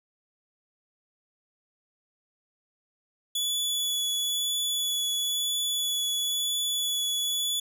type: tone with vibrato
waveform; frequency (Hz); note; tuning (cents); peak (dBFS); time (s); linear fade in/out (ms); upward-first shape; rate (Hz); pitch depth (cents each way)
sawtooth; 3420; A7; -50; -23; 3.35-7.6; 5; triangle; 1; 12
effects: none